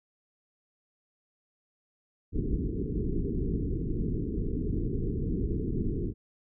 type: low-pass noise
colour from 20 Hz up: pink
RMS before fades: -30 dBFS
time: 2.32-6.14 s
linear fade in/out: 50 ms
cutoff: 440 Hz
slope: 96 dB/octave
effects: none